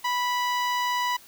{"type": "tone with notch filter", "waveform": "sawtooth", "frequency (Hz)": 985, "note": "B5", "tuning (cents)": -5, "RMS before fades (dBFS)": -26, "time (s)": [0.04, 1.17], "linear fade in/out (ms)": 10, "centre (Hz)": 10000, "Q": 0.62, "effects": ["white hiss -51 dBFS RMS until 1.27 s"]}